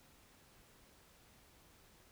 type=silence; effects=pink hiss -65 dBFS RMS until 2.11 s